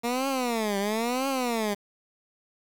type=tone with vibrato; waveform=15% pulse; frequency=232.3 Hz; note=A#3; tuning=6 cents flat; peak=-19 dBFS; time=0.03-1.75 s; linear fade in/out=20 ms; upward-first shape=triangle; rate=1 Hz; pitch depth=300 cents each way; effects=8-bit